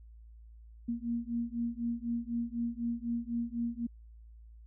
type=beating tone pair; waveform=sine; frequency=233.1 / 237.1 Hz; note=A#3 / A#3; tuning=0 / +30 cents; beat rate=4 Hz; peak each=-35 / -35 dBFS; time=0.88-3.87 s; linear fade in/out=10 ms; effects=added 56 Hz sine -50 dBFS peak until 4.66 s